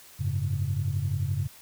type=chord; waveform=sine; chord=F# suspended second; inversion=none; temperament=just; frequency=92.5 / 104.06 / 138.75 Hz; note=F#2 / G#2 / C#3; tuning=0 / +4 / +2 cents; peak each=-29 dBFS; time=0.19-1.48 s; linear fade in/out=20 ms; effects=tanh soft clip ceiling -17 dBFS + white hiss -51 dBFS RMS until 1.61 s